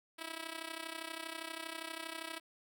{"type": "tone with amplitude modulation", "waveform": "5% pulse", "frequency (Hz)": 325.6, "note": "E4", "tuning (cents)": -21, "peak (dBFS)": -27, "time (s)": [0.18, 2.4], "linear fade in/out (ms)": 20, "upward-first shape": "sine", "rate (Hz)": 32.5, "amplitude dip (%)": 80, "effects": []}